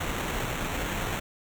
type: noise with sample-and-hold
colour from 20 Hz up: pink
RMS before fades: -31 dBFS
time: 0-1.2 s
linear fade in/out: 10 ms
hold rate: 4900 Hz
effects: none